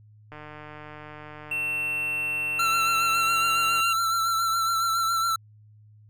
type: click train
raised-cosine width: 0.5 ms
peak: -27 dBFS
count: 527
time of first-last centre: 0.32-3.803 s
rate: 151 Hz
type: tone with pitch glide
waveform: triangle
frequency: 2700 to 2768 Hz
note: E7 to F7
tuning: +41 to -16 cents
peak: -24 dBFS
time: 1.51-3.93 s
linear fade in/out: 5 ms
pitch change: +43 cents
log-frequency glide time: 3.12-3.44 s
type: tone with vibrato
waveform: square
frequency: 1346 Hz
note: E6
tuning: 36 cents sharp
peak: -23 dBFS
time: 2.59-5.36 s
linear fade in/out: 5 ms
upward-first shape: triangle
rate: 7.2 Hz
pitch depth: 40 cents each way
effects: added 106 Hz sine -50 dBFS peak until 6.09 s